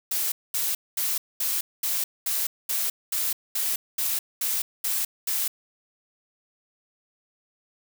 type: noise bursts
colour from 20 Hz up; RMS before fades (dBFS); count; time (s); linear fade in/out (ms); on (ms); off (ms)
blue; -26; 13; 0.11-5.48; 5; 210; 220
effects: none